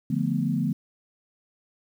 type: chord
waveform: sine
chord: B half-diminished seventh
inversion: first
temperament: equal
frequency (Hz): 146.83 / 174.61 / 220 / 246.9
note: D3 / F3 / A3 / B3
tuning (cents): 0 / 0 / 0 / 0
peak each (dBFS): -28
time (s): 0.1-0.73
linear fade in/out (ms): 5
effects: 9-bit